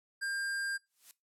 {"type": "tone", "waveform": "square", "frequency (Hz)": 1600, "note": "G6", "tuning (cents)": 35, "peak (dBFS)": -34, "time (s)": [0.21, 0.78], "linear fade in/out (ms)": 20}
{"type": "noise with exponential growth", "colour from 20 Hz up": "blue", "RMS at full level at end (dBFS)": -47, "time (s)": [0.86, 1.11], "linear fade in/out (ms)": 0, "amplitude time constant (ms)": 53}
{"effects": ["noise-tail reverb RT60 0.2 s tail -18 dB re dry", "low-pass 12000 Hz 12 dB/octave"]}